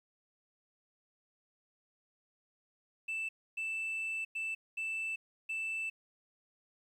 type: tone bursts at uneven times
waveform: sine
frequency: 2648 Hz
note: E7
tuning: 7 cents sharp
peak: -32 dBFS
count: 5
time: 3.08-3.29 / 3.57-4.25 / 4.35-4.55 / 4.77-5.16 / 5.49-5.9 s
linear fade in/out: 10 ms
effects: tanh soft clip ceiling -33 dBFS + 11-bit